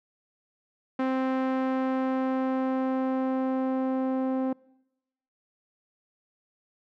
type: tone with low-pass filter sweep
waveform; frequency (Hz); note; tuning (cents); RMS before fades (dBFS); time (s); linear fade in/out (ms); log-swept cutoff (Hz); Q
sawtooth; 261.6; C4; 0; -27; 0.99-4.53; 5; 1700 to 720; 0.77
effects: noise-tail reverb RT60 0.9 s tail -25 dB re dry